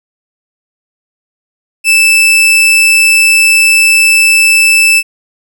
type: tone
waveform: 40% pulse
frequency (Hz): 2637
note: E7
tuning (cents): 0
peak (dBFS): -3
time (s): 1.84-5.03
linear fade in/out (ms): 50
effects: none